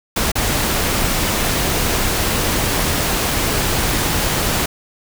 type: noise with dropouts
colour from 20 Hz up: pink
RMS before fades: -18 dBFS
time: 0.16-4.66 s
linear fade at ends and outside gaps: 5 ms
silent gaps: 0.318-0.354 s
effects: none